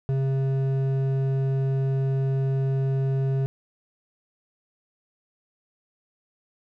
triangle tone with hard clipping, 134.7 Hz, C#3, 49 cents flat, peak -23 dBFS, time 0.09-3.46 s, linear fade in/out 0 ms, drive 12 dB, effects none

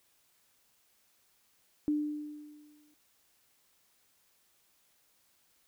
sine tone with exponential decay, 298.4 Hz, D4, 28 cents sharp, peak -25 dBFS, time 1.88-2.94 s, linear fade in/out 0 ms, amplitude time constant 230 ms, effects white hiss -70 dBFS RMS until 5.67 s

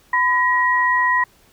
sine tone pair together, 1005 / 1900.5 Hz, B5 / A#6, +30 / +33 cents, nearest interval major seventh, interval 1103 cents, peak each -17 dBFS, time 0.13-1.24 s, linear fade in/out 5 ms, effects pink hiss -54 dBFS RMS until 1.52 s

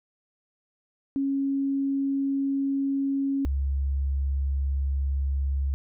sine tone pair in turn, 274.8 / 68.7 Hz, C#4 / C#2, -15 / -15 cents, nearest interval 2 octaves, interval 2400 cents, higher first, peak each -23 dBFS, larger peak neither, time 1.16-3.45 / 3.45-5.74 s, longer neither, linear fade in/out 0 ms, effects none

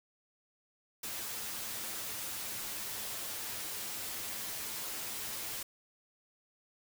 white noise with comb filter, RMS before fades -40 dBFS, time 1.03-5.63 s, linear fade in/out 5 ms, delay 9.2 ms, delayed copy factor +0.55, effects none

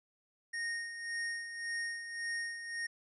square tone with tremolo, 1855 Hz, A#6, 9 cents flat, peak -35 dBFS, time 0.53-2.87 s, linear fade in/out 10 ms, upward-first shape sine, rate 1.8 Hz, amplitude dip 60%, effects resampled to 24000 Hz

